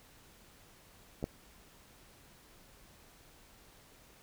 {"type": "clicks", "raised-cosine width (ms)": 2, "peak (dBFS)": [-27, -20], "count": 2, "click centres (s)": [1.228, 1.241], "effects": ["pink hiss -60 dBFS RMS until 4.22 s"]}